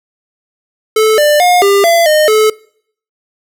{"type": "tone with pitch steps", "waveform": "square", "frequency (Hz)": [435.9, 594, 715, 399.4, 677, 612, 432.3], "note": ["A4", "D5", "F5", "G4", "E5", "D#5", "A4"], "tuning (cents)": [-16, 20, 41, 32, 46, -29, -31], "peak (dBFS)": -7, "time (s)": [0.96, 2.5], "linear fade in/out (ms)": 5, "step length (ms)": 220, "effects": ["noise-tail reverb RT60 0.6 s tail -22 dB re dry"]}